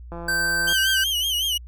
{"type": "click train", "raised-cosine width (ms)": 1, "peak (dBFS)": -22, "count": 104, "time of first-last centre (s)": [0.12, 0.726], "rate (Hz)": 170}
{"type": "tone", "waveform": "square", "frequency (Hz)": 1554, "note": "G6", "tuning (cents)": -16, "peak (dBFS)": -21, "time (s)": [0.28, 1.04], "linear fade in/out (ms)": 5}
{"type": "tone with vibrato", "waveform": "40% pulse", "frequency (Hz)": 3055, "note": "G7", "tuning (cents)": -45, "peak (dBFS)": -20, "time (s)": [0.67, 1.58], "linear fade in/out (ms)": 10, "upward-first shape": "sine", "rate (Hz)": 5.4, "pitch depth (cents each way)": 100}
{"effects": ["added 60 Hz sine -37 dBFS peak until 1.67 s"]}